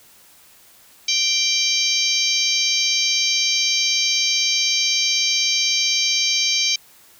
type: harmonic tone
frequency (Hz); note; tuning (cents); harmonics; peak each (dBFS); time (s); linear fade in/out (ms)
784; G5; 0; 3 / 4 / 5 / 6 / 7 / 8; -24 / -24 / -24 / -24 / -24 / -24; 1.08-6.76; 5
effects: white hiss -50 dBFS RMS until 7.19 s